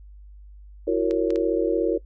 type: chord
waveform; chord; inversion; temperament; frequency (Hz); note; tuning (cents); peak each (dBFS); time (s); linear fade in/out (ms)
sine; F# dominant seventh; third; just; 333 / 370 / 462.5 / 555; E4 / F#4 / A#4 / C#5; +18 / 0 / -14 / +2; -24 / -25 / -23 / -27; 0.87-1.98; 10
type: clicks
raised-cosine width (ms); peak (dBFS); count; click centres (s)
0.2; -21; 3; 1.11 / 1.305 / 1.359
effects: noise-tail reverb RT60 0.1 s tail -19 dB re dry + added 50 Hz sine -42 dBFS peak until 2.05 s